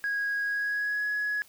sine tone with pitch glide, 1648 to 1681.7 Hz, G#6 to G#6, -14 to +21 cents, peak -25 dBFS, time 0.04-1.42 s, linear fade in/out 0 ms, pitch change +35 cents, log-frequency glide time 0.45-1.06 s, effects tanh soft clip ceiling -24 dBFS + white hiss -57 dBFS RMS until 1.48 s

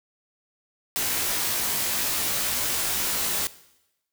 white noise with comb filter, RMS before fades -26 dBFS, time 0.96-3.47 s, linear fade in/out 0 ms, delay 18 ms, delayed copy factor -1, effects noise-tail reverb RT60 0.9 s tail -18 dB re dry

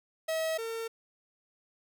45% pulse tone pair in turn, 642 / 454 Hz, E5 / A#4, -46 / -46 cents, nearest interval tritone, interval 600 cents, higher first, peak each -29 / -34 dBFS, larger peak first, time 0.28-0.58 / 0.58-0.88 s, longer neither, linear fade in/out 10 ms, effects none

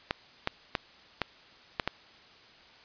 clicks, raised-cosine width 0.3 ms, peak -11 dBFS, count 6, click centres 0.109 / 0.474 / 0.752 / 1.217 / 1.798 / 1.876 s, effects white hiss -55 dBFS RMS until 2.84 s + resampled to 11025 Hz

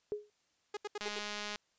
sine tone with exponential decay, 417.8 Hz, G#4, 10 cents sharp, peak -30 dBFS, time 0.12-0.3 s, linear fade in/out 0 ms, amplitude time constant 39 ms
sawtooth tone bursts, 415.3 Hz, G#4, in tune, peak -33 dBFS, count 5, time 0.74-1.19 s, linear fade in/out 5 ms, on 30 ms, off 75 ms
click train, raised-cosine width 0.2 ms, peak -23 dBFS, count 115, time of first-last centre 1.01-1.558 s, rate 208 Hz
effects white hiss -75 dBFS RMS until 1.78 s + resampled to 16000 Hz

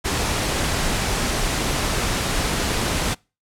pink noise, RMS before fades -22 dBFS, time 0.04-3.15 s, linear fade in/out 20 ms, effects noise-tail reverb RT60 0.3 s tail -26 dB re dry + low-pass 10000 Hz 12 dB/octave

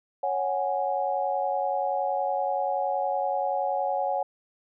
sine chord, C# suspended fourth, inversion none, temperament equal, 554.4 / 740 / 830.6 Hz, C#5 / F#5 / G#5, 0 / 0 / 0 cents, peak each -29 / -28 / -29 dBFS, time 0.23-4.23 s, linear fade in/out 5 ms, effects none

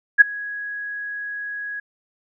sine tone with ADSR envelope, 1664 Hz, G#6, 3 cents sharp, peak -3 dBFS, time 0.18-1.8 s, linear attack 31 ms, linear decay 12 ms, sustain -24 dB, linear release 6 ms, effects none

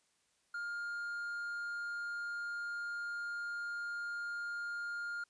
triangle tone, 1410 Hz, F6, 16 cents sharp, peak -36 dBFS, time 0.54-5.24 s, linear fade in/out 5 ms, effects white hiss -75 dBFS RMS until 5.29 s + resampled to 22050 Hz

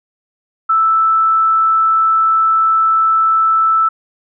sine tone, 1318.5 Hz, E6, in tune, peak -9 dBFS, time 0.69-3.89 s, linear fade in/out 10 ms, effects none

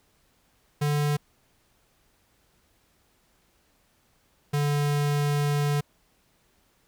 square tone pair in turn, 146.83 / 145.4 Hz, D3 / D3, 0 / -17 cents, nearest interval unison, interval 17 cents, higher first, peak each -23 dBFS, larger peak neither, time 0.81-1.17 / 4.53-5.81 s, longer second, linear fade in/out 10 ms, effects pink hiss -66 dBFS RMS until 6.87 s

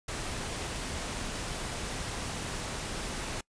pink noise, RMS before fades -36 dBFS, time 0.08-3.41 s, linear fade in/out 5 ms, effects noise-tail reverb RT60 0.1 s tail -24 dB re dry + resampled to 22050 Hz

